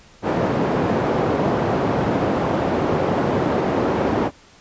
white band-pass noise, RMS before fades -20 dBFS, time 0.22-4.31 s, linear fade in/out 50 ms, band 110 to 580 Hz, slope 12 dB/octave, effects pink hiss -49 dBFS RMS until 4.6 s + resampled to 16000 Hz

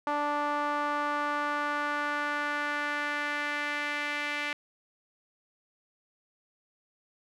sawtooth tone with band-pass filter sweep, 292.9 Hz, D4, 5 cents flat, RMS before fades -31 dBFS, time 0.07-4.53 s, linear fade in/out 2 ms, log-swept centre 990 to 2200 Hz, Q 2.3, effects none

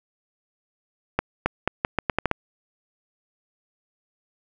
accelerating click train, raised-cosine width 0.5 ms, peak -5 dBFS, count 9, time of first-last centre 1.19-2.314 s, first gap 270 ms, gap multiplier 0.8, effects none

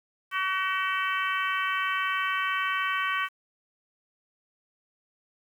harmonic tone with a mistuned harmonic, 378.6 Hz, F#4, 40 cents sharp, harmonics 3 / 4 / 5 / 6 / 7 / 8, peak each -29 / -31 / -33 / -35 / -36 / -37 dBFS, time 0.31-3.29 s, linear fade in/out 50 ms, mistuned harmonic 8, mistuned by +23 cents, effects 9-bit

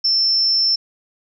sine tone with amplitude modulation, 5350 Hz, E8, 25 cents sharp, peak -12 dBFS, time 0.04-0.76 s, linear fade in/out 10 ms, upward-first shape sine, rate 276 Hz, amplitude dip 35%, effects none

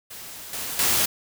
white noise with level steps, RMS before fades -39 / -31 / -21 dBFS, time 0.1-1.06 s, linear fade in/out 10 ms, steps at 0.53 / 0.79 s, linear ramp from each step 2 ms, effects none

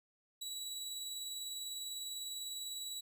25% pulse tone with tremolo, 3916 Hz, B7, 15 cents flat, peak -36 dBFS, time 0.41-3.01 s, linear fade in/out 10 ms, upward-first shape sine, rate 20 Hz, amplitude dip 30%, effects none

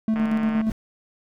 triangle tone with tremolo, 220 Hz, A3, in tune, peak -16 dBFS, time 0.08-0.7 s, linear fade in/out 2 ms, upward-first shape square, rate 8.5 Hz, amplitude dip 40%
click train, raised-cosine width 0.5 ms, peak -19 dBFS, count 70, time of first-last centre 0.16-0.614 s, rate 152 Hz
brown noise with exponential growth, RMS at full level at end -27 dBFS, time 0.6-0.72 s, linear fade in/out 2 ms, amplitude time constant 26 ms
effects none

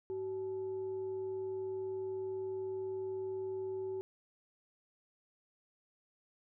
sine tone with frequency modulation, 380 Hz, F#4, 46 cents sharp, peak -36 dBFS, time 0.1-4.01 s, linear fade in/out 0 ms, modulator 482 Hz, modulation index 0.22, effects none

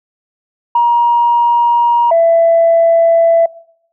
sine tone pair in turn, 948 / 667.1 Hz, A#5 / E5, +29 / +20 cents, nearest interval tritone, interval 609 cents, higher first, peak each -6 / -5 dBFS, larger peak second, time 0.75-2.11 / 2.11-3.46 s, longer first, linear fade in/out 5 ms, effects noise-tail reverb RT60 0.7 s tail -22 dB re dry + tanh soft clip ceiling -2 dBFS

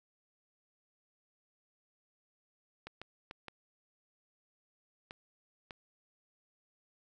clicks, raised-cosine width 0.3 ms, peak -28 dBFS, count 6, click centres 2.87 / 3.016 / 3.311 / 3.483 / 5.109 / 5.708 s, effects none

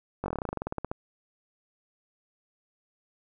slowing click train, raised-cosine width 1 ms, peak -17 dBFS, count 18, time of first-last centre 0.24-0.915 s, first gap 20 ms, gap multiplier 1.08, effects none

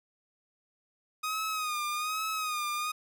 sawtooth tone with vibrato, 1244.5 Hz, D#6, in tune, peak -27 dBFS, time 1.23-2.92 s, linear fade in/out 10 ms, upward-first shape sine, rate 1.2 Hz, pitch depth 65 cents each way, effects none

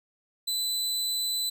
sawtooth tone, 4004 Hz, B7, 23 cents sharp, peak -24 dBFS, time 0.47-1.5 s, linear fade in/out 10 ms, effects none

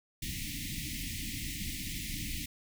pink band-stop noise, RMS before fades -38 dBFS, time 0.22-2.46 s, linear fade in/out 5 ms, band 320 to 1900 Hz, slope 96 dB/octave, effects none

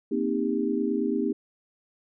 sine chord, C minor seventh, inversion third, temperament equal with one note detuned, 233.1 / 261.6 / 311.1 / 399.5 Hz, Bb3 / C4 / Eb4 / G4, 0 / 0 / 0 / +33 cents, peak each -29 dBFS, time 0.11-1.33 s, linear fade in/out 10 ms, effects none

